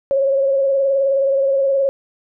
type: tone with vibrato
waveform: sine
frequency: 546 Hz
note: C#5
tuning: 26 cents flat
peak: -13 dBFS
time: 0.11-1.89 s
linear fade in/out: 0 ms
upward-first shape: sine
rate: 19 Hz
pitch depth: 37 cents each way
effects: none